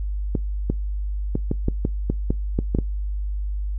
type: clicks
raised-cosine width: 3 ms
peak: -8 dBFS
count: 11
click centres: 0.352 / 0.7 / 1.354 / 1.514 / 1.684 / 1.851 / 2.1 / 2.305 / 2.589 / 2.749 / 2.787 s
effects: noise-tail reverb RT60 0.2 s tail -24 dB re dry + added 50 Hz sine -23 dBFS peak until 3.78 s